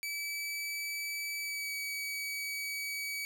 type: tone with pitch glide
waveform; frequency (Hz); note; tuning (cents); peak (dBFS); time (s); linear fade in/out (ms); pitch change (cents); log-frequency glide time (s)
sawtooth; 2300 to 2274; D7 to C#7; -37 to +44; -32; 0.03-3.25; 0; -19; 1.4-1.73
effects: none